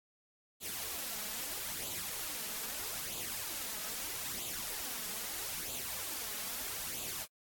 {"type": "noise with flanger", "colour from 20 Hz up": "white", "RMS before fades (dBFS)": -40, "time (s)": [0.6, 7.27], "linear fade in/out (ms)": 50, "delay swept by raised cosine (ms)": [0.27, 4.77], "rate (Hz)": 0.78, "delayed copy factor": 0.6, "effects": ["AAC 64 kbps"]}